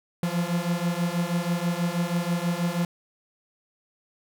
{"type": "beating tone pair", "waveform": "45% pulse", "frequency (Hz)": [170, 176.2], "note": ["F3", "F3"], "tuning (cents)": [-46, 16], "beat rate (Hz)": 6.2, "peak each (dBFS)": -27, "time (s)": [0.23, 2.85], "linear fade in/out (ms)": 2, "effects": []}